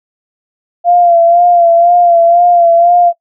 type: tone with vibrato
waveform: sine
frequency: 690 Hz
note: F5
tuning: 21 cents flat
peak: -4 dBFS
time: 0.84-3.13 s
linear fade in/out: 50 ms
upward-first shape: sine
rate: 2 Hz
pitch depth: 41 cents each way
effects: noise-tail reverb RT60 0.1 s tail -19 dB re dry